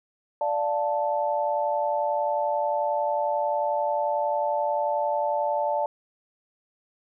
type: chord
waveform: sine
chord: D minor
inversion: none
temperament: equal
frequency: 587.3 / 698.5 / 880 Hz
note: D5 / F5 / A5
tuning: 0 / 0 / 0 cents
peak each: -26 / -30 / -26 dBFS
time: 0.41-5.86 s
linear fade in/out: 2 ms
effects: none